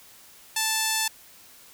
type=tone; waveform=5% pulse; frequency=880 Hz; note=A5; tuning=in tune; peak=-11 dBFS; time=0.56-1.08 s; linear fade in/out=5 ms; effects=white hiss -51 dBFS RMS until 1.73 s